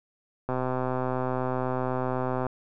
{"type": "click train", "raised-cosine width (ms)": 1, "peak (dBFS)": -15, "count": 254, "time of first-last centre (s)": [0.49, 2.467], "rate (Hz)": 128, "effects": []}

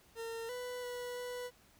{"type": "tone with pitch steps", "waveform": "40% pulse", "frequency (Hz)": [456.7, 495.4, 490.3, 493], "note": ["A#4", "B4", "B4", "B4"], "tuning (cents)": [-36, 5, -13, -3], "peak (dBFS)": -39, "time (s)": [0.15, 1.51], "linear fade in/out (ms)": 50, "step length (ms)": 340, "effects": ["pink hiss -65 dBFS RMS until 1.79 s"]}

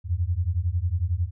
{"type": "beating tone pair", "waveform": "sine", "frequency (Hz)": [82.41, 93.41], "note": ["E2", "F#2"], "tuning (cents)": [0, 17], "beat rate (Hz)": 11, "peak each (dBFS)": -25, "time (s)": [0.04, 1.31], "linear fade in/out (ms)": 50, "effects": []}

